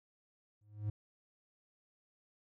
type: tone with exponential growth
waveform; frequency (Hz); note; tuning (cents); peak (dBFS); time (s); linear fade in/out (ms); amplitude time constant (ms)
triangle; 105.1; G#2; +21; -29; 0.61-0.9; 5; 63
effects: none

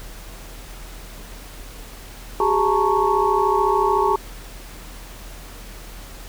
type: tone cluster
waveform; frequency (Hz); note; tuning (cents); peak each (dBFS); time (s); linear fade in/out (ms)
sine; 381.8 / 415.6 / 869 / 925 / 1107; G4 / G#4 / A5 / A#5 / C#6; -46 / +1 / -22 / -14 / -3; -22; 2.4-4.16; 2
effects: added 41 Hz sine -37 dBFS peak until 6.28 s + pink hiss -41 dBFS RMS until 6.28 s

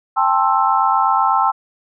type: chord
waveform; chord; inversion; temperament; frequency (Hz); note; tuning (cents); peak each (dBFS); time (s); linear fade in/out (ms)
sine; A minor seventh; third; just; 792 / 880 / 1056 / 1320; G5 / A5 / C6 / E6; +18 / 0 / +16 / +2; -18; 0.16-1.52; 20
effects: none

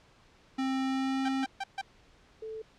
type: tone with pitch glide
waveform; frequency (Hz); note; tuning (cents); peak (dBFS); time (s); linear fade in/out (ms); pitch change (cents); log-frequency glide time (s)
square; 264.7 to 267; C4 to C4; +20 to +35; -29; 0.58-1.45; 10; +15; 0.85-1.21
type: tone bursts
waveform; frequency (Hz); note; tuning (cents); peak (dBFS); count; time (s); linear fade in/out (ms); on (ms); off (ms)
sawtooth; 784; G5; 0; -28; 4; 1.25-1.814; 5; 36; 140
type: tone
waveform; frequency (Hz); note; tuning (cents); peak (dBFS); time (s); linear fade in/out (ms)
sine; 440; A4; 0; -37; 2.42-2.62; 5
effects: pink hiss -61 dBFS RMS until 2.78 s + low-pass 5000 Hz 12 dB/octave

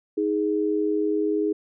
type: tone pair together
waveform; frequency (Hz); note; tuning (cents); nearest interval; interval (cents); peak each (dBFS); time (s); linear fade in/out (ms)
sine; 314.7 / 415.3; D#4 / G#4; +20 / 0; perfect fourth; 480; -24 / -23; 0.17-1.53; 10
effects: none

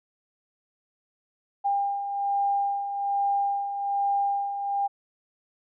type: beating tone pair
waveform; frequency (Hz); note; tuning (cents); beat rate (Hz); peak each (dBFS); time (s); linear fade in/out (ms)
sine; 800 / 801.2; G5 / G5; +35 / +38; 1.2; -32 / -24; 1.64-4.88; 20
effects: none

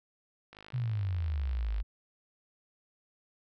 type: click train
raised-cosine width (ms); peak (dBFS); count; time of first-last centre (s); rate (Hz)
0.3; -33; 67; 0.53-1.802; 51.9
type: exponential sweep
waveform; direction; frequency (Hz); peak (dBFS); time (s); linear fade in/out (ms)
sine; down; 129.4 to 49; -29; 0.73-1.83; 20
effects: none

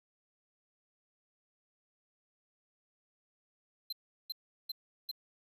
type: tone bursts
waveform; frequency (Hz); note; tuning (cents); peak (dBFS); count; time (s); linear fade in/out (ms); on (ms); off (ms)
square; 4108; C8; -33; -36; 4; 3.9-5.114; 5; 26; 370
effects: 12-bit

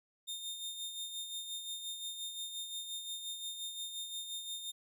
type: tone with tremolo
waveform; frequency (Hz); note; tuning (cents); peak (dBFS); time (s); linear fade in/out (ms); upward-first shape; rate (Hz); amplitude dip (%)
sawtooth; 3644; A#7; -40; -35; 0.27-4.72; 20; sine; 5.7; 50
effects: none

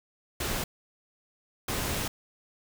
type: noise bursts at uneven times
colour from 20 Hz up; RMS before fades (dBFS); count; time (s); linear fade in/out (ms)
pink; -31; 2; 0.4-0.64 / 1.68-2.08; 5
effects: none

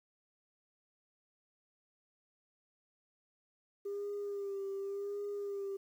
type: tone with vibrato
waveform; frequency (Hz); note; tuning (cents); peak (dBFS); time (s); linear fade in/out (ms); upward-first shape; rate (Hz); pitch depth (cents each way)
sine; 400; G4; +35; -35; 3.85-5.77; 10; sine; 0.89; 35
effects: tanh soft clip ceiling -34 dBFS + 11-bit

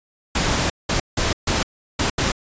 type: noise bursts at uneven times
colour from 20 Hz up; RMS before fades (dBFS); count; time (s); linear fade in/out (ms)
pink; -20; 6; 0.35-0.7 / 0.89-1 / 1.17-1.33 / 1.47-1.63 / 1.99-2.1 / 2.18-2.32; 5
effects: resampled to 16000 Hz

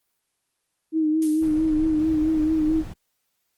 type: tone with vibrato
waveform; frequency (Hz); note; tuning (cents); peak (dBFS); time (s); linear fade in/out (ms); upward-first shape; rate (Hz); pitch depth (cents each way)
sine; 312.7; D#4; +9; -18; 0.92-2.84; 50; sine; 4.5; 40
type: noise with exponential decay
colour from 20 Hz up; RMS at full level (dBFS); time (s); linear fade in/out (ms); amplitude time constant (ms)
violet; -29; 1.22-1.82; 2; 130
type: noise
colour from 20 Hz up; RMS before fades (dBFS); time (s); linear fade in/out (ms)
brown; -34; 1.41-2.94; 20
effects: white hiss -74 dBFS RMS until 3.57 s + Opus 24 kbps

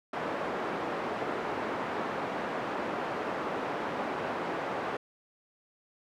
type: band-pass noise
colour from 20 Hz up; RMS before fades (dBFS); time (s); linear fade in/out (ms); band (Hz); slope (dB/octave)
pink; -34; 0.13-4.97; 5; 320 to 1400; 12
effects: none

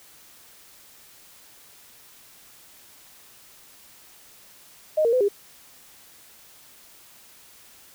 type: tone with pitch steps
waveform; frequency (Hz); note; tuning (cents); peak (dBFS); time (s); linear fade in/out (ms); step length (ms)
sine; 619 / 463 / 507 / 404.6; D#5 / A#4 / B4 / G#4; -9 / -12 / +45 / -45; -17; 4.97-5.286; 10; 79
effects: white hiss -51 dBFS RMS until 7.94 s

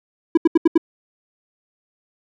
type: tone bursts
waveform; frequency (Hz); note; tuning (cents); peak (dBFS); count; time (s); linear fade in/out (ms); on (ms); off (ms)
triangle; 329.6; E4; 0; -7; 5; 0.35-0.778; 5; 24; 77
effects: none

